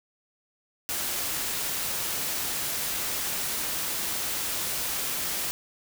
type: noise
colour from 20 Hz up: white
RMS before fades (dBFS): -30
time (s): 0.89-5.51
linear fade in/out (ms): 0
effects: none